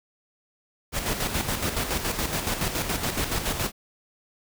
pink noise with tremolo, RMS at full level -26 dBFS, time 0.92-3.72 s, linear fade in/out 50 ms, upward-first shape square, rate 7.1 Hz, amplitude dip 50%, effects none

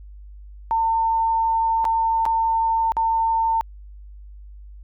sine tone with dropouts, 903 Hz, A5, 45 cents sharp, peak -17 dBFS, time 0.71-3.61 s, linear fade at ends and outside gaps 0 ms, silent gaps 1.844-1.852 / 2.254-2.262 / 2.92-2.968 s, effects added 50 Hz sine -38 dBFS peak until 4.83 s

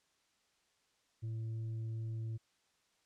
triangle tone with tanh clipping, 112.2 Hz, A2, 34 cents sharp, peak -38 dBFS, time 1.22-2.38 s, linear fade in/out 20 ms, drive 8 dB, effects white hiss -75 dBFS RMS until 3.05 s + low-pass 7000 Hz 12 dB/octave

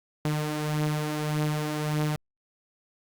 sawtooth beating tone pair, 151.1 / 152.8 Hz, D3 / D#3, +50 / -31 cents, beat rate 1.7 Hz, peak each -23 / -29 dBFS, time 0.25-2.16 s, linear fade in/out 2 ms, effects Opus 48 kbps

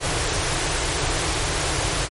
pink band-stop noise, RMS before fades -23 dBFS, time 0-2.09 s, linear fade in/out 50 ms, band 170 to 280 Hz, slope 96 dB/octave, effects MP3 48 kbps

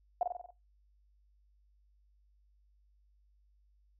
sine tone with echo, 711 Hz, F5, 31 cents sharp, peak -26 dBFS, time 0.21-0.23 s, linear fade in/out 2 ms, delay 46 ms, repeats 6, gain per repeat -4 dB, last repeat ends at 0.506 s, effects noise-tail reverb RT60 0.2 s tail -18 dB re dry + added 50 Hz sine -65 dBFS peak until 3.99 s

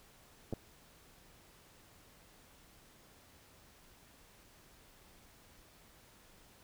clicks, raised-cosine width 2 ms, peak -25 dBFS, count 2, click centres 0.527 / 0.536 s, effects pink hiss -62 dBFS RMS until 6.63 s

